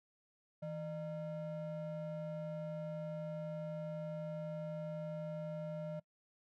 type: ring-modulated tone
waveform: triangle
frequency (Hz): 384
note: G4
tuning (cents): -36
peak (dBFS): -35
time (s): 0.62-6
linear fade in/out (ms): 10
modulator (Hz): 222
effects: noise-tail reverb RT60 0.1 s tail -22 dB re dry